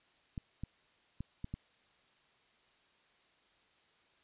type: clicks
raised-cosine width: 5 ms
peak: -27 dBFS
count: 5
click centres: 0.378 / 0.636 / 1.206 / 1.444 / 1.54 s
effects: white hiss -69 dBFS RMS until 4.23 s + resampled to 8000 Hz